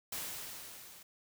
white noise with level ramp, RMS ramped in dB -39 to -55 dBFS, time 0.12-1.03 s, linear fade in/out 5 ms, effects none

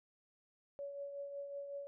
sine tone with tremolo, 564 Hz, C#5, 30 cents sharp, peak -40 dBFS, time 0.79-1.87 s, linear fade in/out 0 ms, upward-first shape triangle, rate 5.4 Hz, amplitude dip 50%, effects none

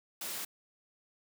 white noise, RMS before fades -39 dBFS, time 0.21-0.45 s, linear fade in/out 5 ms, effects high-pass 150 Hz 12 dB/octave

